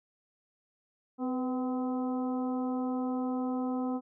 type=harmonic tone with a mistuned harmonic; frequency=255.7 Hz; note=C4; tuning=40 cents flat; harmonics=1 / 2 / 3 / 4 / 5; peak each=-30 / -39 / -40 / -45 / -47 dBFS; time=1.18-4.01 s; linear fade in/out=50 ms; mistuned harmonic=2; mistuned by=-45 cents; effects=none